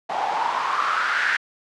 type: noise with band-pass filter sweep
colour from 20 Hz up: white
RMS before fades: -23 dBFS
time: 0.09-1.37 s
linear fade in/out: 10 ms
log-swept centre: 730 to 1700 Hz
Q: 5.9
effects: low-pass 5000 Hz 12 dB/octave